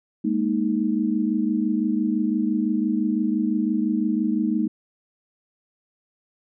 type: chord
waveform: sine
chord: Ab suspended second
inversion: none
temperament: just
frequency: 207.7 / 233.6 / 311.5 Hz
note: Ab3 / Bb3 / Eb4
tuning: 0 / +4 / +2 cents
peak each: -24 dBFS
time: 0.24-4.68 s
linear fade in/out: 10 ms
effects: none